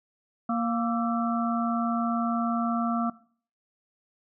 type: harmonic tone with a mistuned harmonic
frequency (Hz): 233.1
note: A#3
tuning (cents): 0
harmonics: 1 / 3 / 5 / 6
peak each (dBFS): -26 / -31 / -33 / -34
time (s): 0.49-3.1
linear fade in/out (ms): 5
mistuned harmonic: 6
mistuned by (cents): -85
effects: noise-tail reverb RT60 0.5 s tail -20 dB re dry